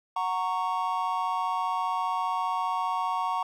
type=chord; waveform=triangle; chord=F# major; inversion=none; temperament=just; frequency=740 / 925 / 1110 Hz; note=F#5 / A#5 / C#6; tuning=0 / -14 / +2 cents; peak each=-30 / -28 / -28 dBFS; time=0.16-3.43 s; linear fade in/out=5 ms; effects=none